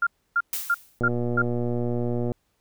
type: tone bursts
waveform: sine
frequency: 1396.9 Hz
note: F6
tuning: in tune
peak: -18 dBFS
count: 5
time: 0.02-1.42 s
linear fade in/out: 5 ms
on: 48 ms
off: 290 ms
type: noise with exponential decay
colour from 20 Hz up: blue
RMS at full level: -26 dBFS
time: 0.53-0.99 s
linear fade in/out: 1 ms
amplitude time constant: 100 ms
type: click train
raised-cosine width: 2 ms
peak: -15 dBFS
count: 158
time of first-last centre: 1.01-2.318 s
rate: 120 Hz
effects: pink hiss -71 dBFS RMS until 2.6 s